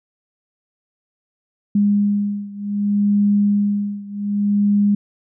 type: beating tone pair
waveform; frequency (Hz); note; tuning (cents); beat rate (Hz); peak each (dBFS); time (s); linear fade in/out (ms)
sine; 203.9 / 204.55; G#3 / G#3; -32 / -26; 0.65; -17 / -19; 1.75-4.95; 5
effects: none